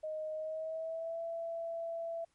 sine tone with pitch glide, 622.3 to 667 Hz, D#5 to E5, 0 to +20 cents, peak -36 dBFS, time 0.03-2.25 s, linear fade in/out 10 ms, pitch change +120 cents, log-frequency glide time 0.34-1.21 s, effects pink hiss -75 dBFS RMS until 2.34 s + MP3 48 kbps

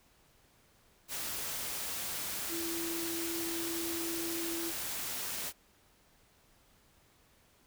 sine tone in noise, 334.6 Hz, E4, 26 cents sharp, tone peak -37 dBFS, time 2.48-4.73 s, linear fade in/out 50 ms, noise white, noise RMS -38 dBFS, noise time 1.08-5.53 s, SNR -2 dB, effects pink hiss -66 dBFS RMS until 7.66 s

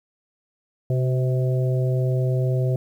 harmonic tone with a mistuned harmonic, 129 Hz, C3, 24 cents flat, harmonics 1 / 3 / 4 / 5, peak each -19 / -29 / -31 / -33 dBFS, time 0.9-2.76 s, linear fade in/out 2 ms, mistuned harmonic 3, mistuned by -39 cents, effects 9-bit

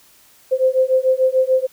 sine beating tone pair, 516 / 522.8 Hz, C5 / C5, -24 / -1 cents, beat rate 6.8 Hz, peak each -16 dBFS, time 0.51-1.67 s, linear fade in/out 20 ms, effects white hiss -51 dBFS RMS until 1.72 s

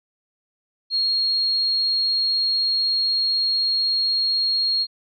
sine tone, 4271 Hz, C8, 35 cents sharp, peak -18 dBFS, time 0.9-4.87 s, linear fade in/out 50 ms, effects none

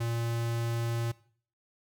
square tone, 116.54 Hz, A#2, in tune, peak -30 dBFS, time 0-1.12 s, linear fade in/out 10 ms, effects noise-tail reverb RT60 0.5 s tail -19 dB re dry

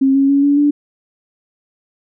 sine tone with pitch steps, 269 / 274.3 / 279.8 / 285.3 / 291 Hz, C4 / C#4 / C#4 / C#4 / D4, +48 / -18 / +16 / +50 / -16 cents, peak -9 dBFS, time 0.01-0.71 s, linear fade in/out 10 ms, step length 140 ms, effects none

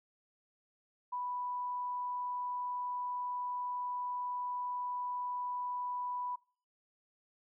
sine tone, 987.8 Hz, B5, in tune, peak -35 dBFS, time 1.12-6.36 s, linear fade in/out 10 ms, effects noise-tail reverb RT60 0.4 s tail -22 dB re dry

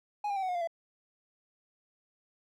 triangle tone with pitch steps, 830.6 / 801.4 / 773.2 / 746 / 719.7 / 694.4 / 670 Hz, G#5 / G5 / G5 / F#5 / F#5 / F5 / E5, 0 / +38 / -24 / +14 / -48 / -10 / +28 cents, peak -28 dBFS, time 0.24-0.674 s, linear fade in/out 5 ms, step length 62 ms, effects none

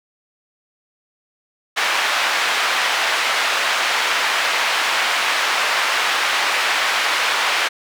white band-pass noise, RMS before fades -19 dBFS, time 1.76-7.69 s, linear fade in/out 20 ms, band 790 to 2600 Hz, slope 12 dB/octave, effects none

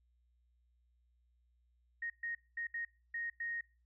sine tone bursts at uneven times, 1864.7 Hz, A#6, in tune, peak -37 dBFS, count 6, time 2.02-2.1 / 2.23-2.35 / 2.57-2.67 / 2.74-2.85 / 3.14-3.3 / 3.4-3.61 s, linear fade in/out 5 ms, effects noise-tail reverb RT60 0.4 s tail -23 dB re dry + added 60 Hz sine -70 dBFS peak until 3.85 s

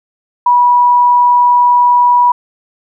sine tone, 975 Hz, B5, 23 cents flat, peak -5 dBFS, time 0.46-2.32 s, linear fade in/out 5 ms, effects none

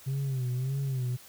sine tone with vibrato, 131.2 Hz, C3, 5 cents sharp, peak -25 dBFS, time 0.06-1.17 s, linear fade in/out 20 ms, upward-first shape sine, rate 1.7 Hz, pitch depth 96 cents each way, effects tanh soft clip ceiling -27 dBFS + white hiss -52 dBFS RMS until 1.28 s

